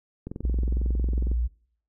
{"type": "click train", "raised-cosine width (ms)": 3, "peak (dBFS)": -21, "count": 24, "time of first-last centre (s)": [0.27, 1.315], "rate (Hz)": 22}
{"type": "tone", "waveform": "sine", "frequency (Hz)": 59.1, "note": "A#1", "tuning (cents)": 24, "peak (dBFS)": -22, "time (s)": [0.43, 1.48], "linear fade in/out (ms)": 20}
{"effects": ["noise-tail reverb RT60 0.6 s tail -23 dB re dry"]}